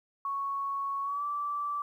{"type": "tone with pitch glide", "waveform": "sine", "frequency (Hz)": [1108.7, 1163.1], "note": ["C#6", "D6"], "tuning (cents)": [0, -17], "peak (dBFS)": -30, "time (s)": [0.25, 1.82], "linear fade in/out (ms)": 2, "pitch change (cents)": 83, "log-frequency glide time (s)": [1.03, 1.24], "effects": ["11-bit"]}